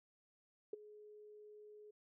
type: tone with ADSR envelope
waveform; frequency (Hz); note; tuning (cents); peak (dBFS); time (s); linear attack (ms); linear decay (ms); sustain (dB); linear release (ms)
sine; 421.3; G#4; +25; -37; 0.73-1.91; 4; 15; -18; 8
effects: none